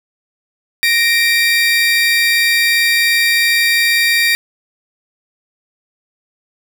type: tone pair together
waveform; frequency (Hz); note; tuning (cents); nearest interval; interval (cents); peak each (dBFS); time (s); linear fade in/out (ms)
30% pulse; 1862.6 / 2349; A#6 / D7; -2 / 0; major third; 402; -11; 0.83-4.35; 0
effects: none